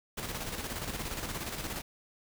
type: noise with tremolo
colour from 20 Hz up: pink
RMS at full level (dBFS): -36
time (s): 0.17-1.82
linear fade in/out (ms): 10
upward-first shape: square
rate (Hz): 17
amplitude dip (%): 45
effects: none